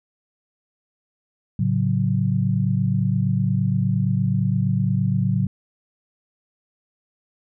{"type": "chord", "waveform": "sine", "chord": "F# minor", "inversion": "first", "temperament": "equal", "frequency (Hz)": [110, 138.59, 185], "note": ["A2", "C#3", "F#3"], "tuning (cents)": [0, 0, 0], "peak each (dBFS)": -22, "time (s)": [1.59, 5.47], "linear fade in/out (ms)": 5, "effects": []}